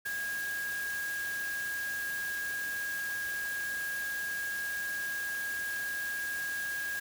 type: tone in noise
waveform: sine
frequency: 1637 Hz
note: G#6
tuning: 25 cents flat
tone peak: -33 dBFS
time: 0.05-7 s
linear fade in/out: 10 ms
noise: white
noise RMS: -43 dBFS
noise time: 0.05-7 s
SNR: +7 dB
effects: none